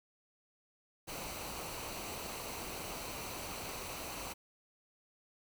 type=noise with comb filter; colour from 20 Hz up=pink; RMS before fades=-43 dBFS; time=1.07-4.34 s; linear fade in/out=20 ms; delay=0.58 ms; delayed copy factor=-0.5; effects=none